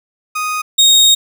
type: tone pair in turn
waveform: 30% pulse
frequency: 1244.5 / 3729 Hz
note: D#6 / A#7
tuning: 0 / 0 cents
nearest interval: octave + perfect fifth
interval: 1900 cents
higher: second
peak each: -14 / -4 dBFS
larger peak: second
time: 0.35-0.62 / 0.78-1.15 s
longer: second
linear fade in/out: 10 ms
effects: none